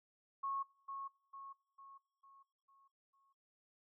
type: tone with echo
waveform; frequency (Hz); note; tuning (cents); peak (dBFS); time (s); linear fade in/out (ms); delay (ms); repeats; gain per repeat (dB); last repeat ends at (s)
sine; 1096; C#6; -20; -37; 0.43-0.63; 10; 450; 6; -6; 3.33
effects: noise-tail reverb RT60 0.9 s tail -24 dB re dry